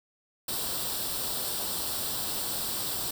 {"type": "noise with comb filter", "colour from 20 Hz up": "white", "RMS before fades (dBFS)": -32, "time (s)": [0.48, 3.11], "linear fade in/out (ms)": 5, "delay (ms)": 0.23, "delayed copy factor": 0.65, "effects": []}